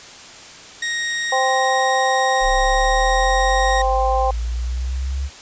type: tone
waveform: sawtooth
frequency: 1872 Hz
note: A#6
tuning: 7 cents sharp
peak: -17 dBFS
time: 0.82-3.82 s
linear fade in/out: 5 ms
type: harmonic tone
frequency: 261.5 Hz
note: C4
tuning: 1 cent flat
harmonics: 2 / 3 / 4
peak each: -21 / -18 / -24 dBFS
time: 1.32-4.31 s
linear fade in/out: 5 ms
type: linear sweep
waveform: sine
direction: up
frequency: 30.87 to 69.4 Hz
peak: -20 dBFS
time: 2.4-5.3 s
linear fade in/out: 50 ms
effects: white hiss -39 dBFS RMS until 5.41 s + resampled to 16000 Hz